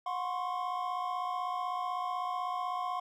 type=tone cluster; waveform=triangle; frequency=726 / 1039 / 1095 Hz; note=F#5 / C6 / C#6; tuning=-33 / -12 / -22 cents; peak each=-34 / -35 / -36 dBFS; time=0.06-3 s; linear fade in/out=5 ms; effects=none